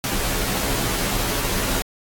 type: noise with comb filter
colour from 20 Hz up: pink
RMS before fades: -23 dBFS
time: 0.04-1.82 s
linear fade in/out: 0 ms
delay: 13 ms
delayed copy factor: -0.8
effects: AAC 64 kbps